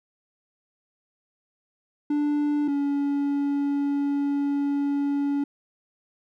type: tone pair in turn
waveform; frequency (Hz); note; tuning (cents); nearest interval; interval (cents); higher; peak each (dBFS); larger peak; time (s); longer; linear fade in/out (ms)
triangle; 293.7 / 283.5; D4 / C#4; 0 / +39; minor second; 61; first; -19 / -20; first; 2.1-2.68 / 2.68-5.44; second; 5
effects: none